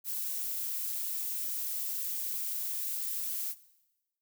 violet noise, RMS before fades -35 dBFS, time 0.04-3.55 s, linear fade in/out 50 ms, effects noise-tail reverb RT60 1.0 s tail -18 dB re dry

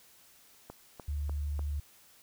click train, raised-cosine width 1 ms, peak -29 dBFS, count 4, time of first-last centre 0.7-1.593 s, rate 3.36 Hz
sine tone with vibrato, 73 Hz, D2, 10 cents flat, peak -31 dBFS, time 1.08-1.8 s, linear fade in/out 5 ms, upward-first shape sine, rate 20 Hz, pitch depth 29 cents each way
effects white hiss -60 dBFS RMS until 2.22 s

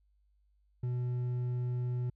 triangle tone with hard clipping, 123.47 Hz, B2, in tune, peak -32 dBFS, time 0.83-2.1 s, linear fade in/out 5 ms, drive 7 dB, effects added 50 Hz sine -67 dBFS peak until 2.15 s

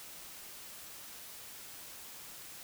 silence, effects white hiss -49 dBFS RMS until 2.63 s

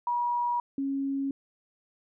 sine tone pair in turn, 962 / 274.4 Hz, B5 / C#4, -46 / -17 cents, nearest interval octave + minor seventh, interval 2171 cents, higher first, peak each -25 / -27 dBFS, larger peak first, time 0.07-0.6 / 0.78-1.31 s, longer neither, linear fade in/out 2 ms, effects none

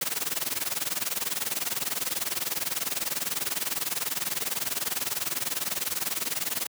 white noise with tremolo, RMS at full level -26 dBFS, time 0.01-6.67 s, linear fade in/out 5 ms, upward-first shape triangle, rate 20 Hz, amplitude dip 95%, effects high-pass 100 Hz 12 dB/octave

